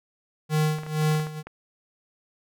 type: tone with tremolo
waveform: square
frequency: 154.1 Hz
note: D#3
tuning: 16 cents flat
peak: -20 dBFS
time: 0.49-1.43 s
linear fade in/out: 50 ms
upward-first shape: sine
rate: 2.1 Hz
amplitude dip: 85%
type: clicks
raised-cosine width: 0.5 ms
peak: -24 dBFS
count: 9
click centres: 0.786 / 0.834 / 0.865 / 1.022 / 1.115 / 1.15 / 1.198 / 1.269 / 1.47 s
effects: none